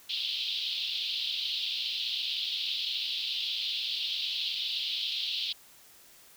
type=band-pass noise; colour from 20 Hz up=pink; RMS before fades=-33 dBFS; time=0.09-5.53 s; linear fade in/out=10 ms; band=3000 to 4300 Hz; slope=48 dB/octave; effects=white hiss -56 dBFS RMS until 6.36 s